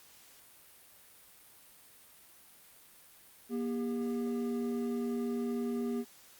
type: tone pair together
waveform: triangle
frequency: 238.7 / 401.4 Hz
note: A#3 / G4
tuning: +41 / +41 cents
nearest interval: major sixth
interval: 900 cents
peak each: -31 / -35 dBFS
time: 3.49-6.05 s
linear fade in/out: 50 ms
effects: white hiss -58 dBFS RMS until 6.39 s + Opus 48 kbps